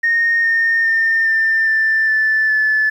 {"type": "tone with pitch steps", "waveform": "sine", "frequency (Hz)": [1849, 1829.9, 1810.9, 1792.2, 1773.7, 1755.3, 1737.2], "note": ["A#6", "A#6", "A6", "A6", "A6", "A6", "A6"], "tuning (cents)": [-15, -33, 49, 31, 13, -5, -23], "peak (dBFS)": -11, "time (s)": [0.03, 2.9], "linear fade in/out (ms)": 10, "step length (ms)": 410, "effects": ["tanh soft clip ceiling -8 dBFS", "8-bit"]}